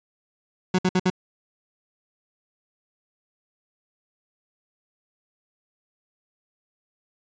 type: tone bursts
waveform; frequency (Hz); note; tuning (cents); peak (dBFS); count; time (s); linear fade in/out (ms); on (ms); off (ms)
30% pulse; 184.1; F#3; -8; -15; 4; 0.74-1.101; 5; 46; 59
effects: resampled to 16000 Hz